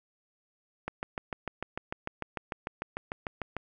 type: click train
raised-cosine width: 0.5 ms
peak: -18 dBFS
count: 19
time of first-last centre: 0.88-3.567 s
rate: 6.7 Hz
effects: none